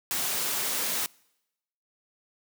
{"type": "noise", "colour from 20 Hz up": "white", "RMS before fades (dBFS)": -29, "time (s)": [0.11, 1.06], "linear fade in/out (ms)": 0, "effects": ["noise-tail reverb RT60 0.9 s tail -26 dB re dry", "high-pass 150 Hz 12 dB/octave"]}